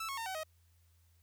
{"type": "tone with pitch steps", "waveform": "sawtooth", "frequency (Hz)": [1318.5, 1096, 911, 757.3, 629.5], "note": ["E6", "C#6", "A#5", "F#5", "D#5"], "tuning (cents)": [0, -20, -40, 40, 20], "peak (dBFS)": -34, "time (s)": [0, 0.435], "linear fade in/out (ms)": 5, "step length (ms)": 87, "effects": ["added 84 Hz sine -65 dBFS peak until 1.22 s", "white hiss -75 dBFS RMS until 1.22 s"]}